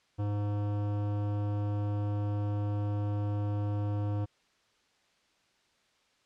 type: tone with hard clipping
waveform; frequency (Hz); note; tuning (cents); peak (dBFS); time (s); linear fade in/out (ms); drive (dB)
sine; 103; G#2; -14; -31; 0.18-4.26; 20; 16
effects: white hiss -69 dBFS RMS until 6.25 s + low-pass 5000 Hz 12 dB/octave